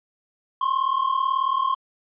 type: tone pair together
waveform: triangle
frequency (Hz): 1046.7 / 1085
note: C6 / C#6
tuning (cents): 0 / -37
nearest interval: minor second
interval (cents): 63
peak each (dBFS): -21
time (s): 0.61-1.75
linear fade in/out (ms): 5
effects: resampled to 8000 Hz